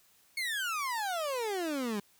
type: exponential sweep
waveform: 30% pulse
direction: down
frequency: 2217 to 196.8 Hz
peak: -29 dBFS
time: 0.37-2 s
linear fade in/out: 5 ms
effects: white hiss -65 dBFS RMS until 2.19 s